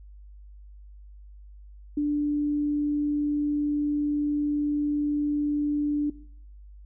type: tone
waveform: sine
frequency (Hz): 293.7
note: D4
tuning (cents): 0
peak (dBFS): -22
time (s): 1.97-6.1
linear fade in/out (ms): 5
effects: noise-tail reverb RT60 0.6 s tail -19 dB re dry + added 50 Hz sine -44 dBFS peak until 6.85 s